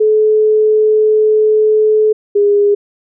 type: tone pair in turn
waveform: sine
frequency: 430.3 / 408.7 Hz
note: A4 / G#4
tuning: -39 / -28 cents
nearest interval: minor second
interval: 89 cents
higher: first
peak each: -7 dBFS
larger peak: neither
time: 0-2.13 / 2.35-2.75 s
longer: first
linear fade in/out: 10 ms
effects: none